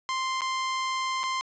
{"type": "tone with dropouts", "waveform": "sawtooth", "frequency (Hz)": 1046.5, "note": "C6", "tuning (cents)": 0, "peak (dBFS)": -23, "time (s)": [0.09, 1.41], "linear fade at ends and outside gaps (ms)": 0, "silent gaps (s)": [[0.408, 0.418], [1.233, 1.238]], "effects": ["resampled to 16000 Hz", "9-bit"]}